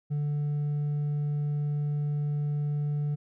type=tone with hard clipping; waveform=sine; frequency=146.83 Hz; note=D3; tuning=in tune; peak=-27 dBFS; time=0.1-3.16 s; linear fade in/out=20 ms; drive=2 dB; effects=none